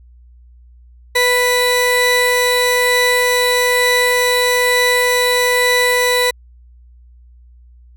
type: tone pair together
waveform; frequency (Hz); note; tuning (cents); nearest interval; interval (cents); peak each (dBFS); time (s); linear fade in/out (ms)
30% pulse; 493.6 / 1975.5; B4 / B6; -1 / 0; 2 octaves; 2401; -12; 1.15-6.31; 10
effects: added 60 Hz sine -41 dBFS peak until 7.96 s